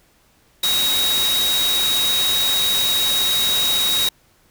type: tone in noise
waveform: sine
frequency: 3801 Hz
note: A#7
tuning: 33 cents sharp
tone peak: -17 dBFS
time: 0.63-4.09 s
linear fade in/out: 5 ms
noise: white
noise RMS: -23 dBFS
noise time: 0.63-4.09 s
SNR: +3 dB
effects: pink hiss -57 dBFS RMS until 4.5 s